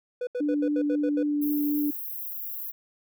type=tone bursts; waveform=triangle; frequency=493.9 Hz; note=B4; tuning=in tune; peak=-25 dBFS; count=8; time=0.21-1.23 s; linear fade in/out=5 ms; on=61 ms; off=76 ms
type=tone with vibrato; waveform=sine; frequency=293.7 Hz; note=D4; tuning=in tune; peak=-23 dBFS; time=0.4-1.91 s; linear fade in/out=10 ms; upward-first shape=triangle; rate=3.8 Hz; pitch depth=9 cents each way
type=high-pass noise; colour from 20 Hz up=white; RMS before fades=-35 dBFS; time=1.41-2.72 s; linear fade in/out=20 ms; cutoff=12000 Hz; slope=96 dB/octave
effects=none